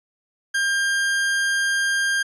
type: tone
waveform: 40% pulse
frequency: 1600 Hz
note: G6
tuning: 35 cents sharp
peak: -18 dBFS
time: 0.54-2.23 s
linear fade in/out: 10 ms
effects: resampled to 24000 Hz